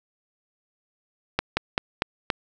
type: slowing click train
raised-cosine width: 0.3 ms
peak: -5 dBFS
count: 5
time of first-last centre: 1.39-2.302 s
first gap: 180 ms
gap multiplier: 1.16
effects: none